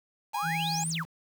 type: exponential two-way sweep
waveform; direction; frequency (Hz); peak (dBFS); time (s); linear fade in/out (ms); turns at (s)
sine; up then down; 830.6 to 9660 to 830.6; -31; 0.33-1.04; 20; 0.89
type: tone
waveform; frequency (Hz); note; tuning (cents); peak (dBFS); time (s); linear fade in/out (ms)
45% pulse; 822; G#5; -18; -31; 0.34-0.84; 5
type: tone with vibrato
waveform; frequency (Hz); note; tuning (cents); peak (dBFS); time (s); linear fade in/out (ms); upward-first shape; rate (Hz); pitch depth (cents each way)
sine; 163.1; E3; -18; -32; 0.42-1.06; 50; sine; 17; 22
effects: 8-bit